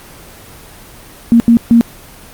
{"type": "tone bursts at uneven times", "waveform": "sine", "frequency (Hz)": 233.1, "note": "A#3", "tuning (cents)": 0, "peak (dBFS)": -3, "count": 3, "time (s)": [[1.32, 1.4], [1.48, 1.57], [1.71, 1.81]], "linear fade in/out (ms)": 0, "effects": ["pink hiss -36 dBFS RMS until 2.33 s", "Opus 24 kbps"]}